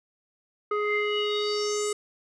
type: tone with low-pass filter sweep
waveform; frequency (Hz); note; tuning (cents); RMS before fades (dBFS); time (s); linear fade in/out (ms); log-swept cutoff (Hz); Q
square; 417.7; G#4; +10; -27; 0.71-1.93; 5; 1500 to 8400; 6
effects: none